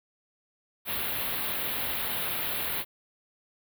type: band-stop noise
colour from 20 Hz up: white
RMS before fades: -31 dBFS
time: 0.85-2.85 s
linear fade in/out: 50 ms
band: 4000 to 11000 Hz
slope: 48 dB/octave
effects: none